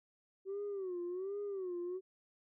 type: tone with vibrato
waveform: sine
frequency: 378.3 Hz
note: F#4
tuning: 38 cents sharp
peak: -36 dBFS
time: 0.45-2.01 s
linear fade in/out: 50 ms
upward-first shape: sine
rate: 1.3 Hz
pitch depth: 140 cents each way
effects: tanh soft clip ceiling -35 dBFS